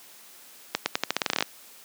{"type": "accelerating click train", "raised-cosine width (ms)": 0.2, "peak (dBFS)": -5, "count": 14, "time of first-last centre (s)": [0.75, 1.425], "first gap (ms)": 110, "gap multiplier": 0.86, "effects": ["white hiss -50 dBFS RMS until 1.84 s", "high-pass 200 Hz 12 dB/octave"]}